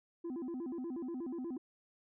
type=tone with vibrato; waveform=sine; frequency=293.7 Hz; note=D4; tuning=in tune; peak=-35 dBFS; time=0.24-1.58 s; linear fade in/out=10 ms; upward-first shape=square; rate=8.3 Hz; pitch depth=250 cents each way; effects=tanh soft clip ceiling -37 dBFS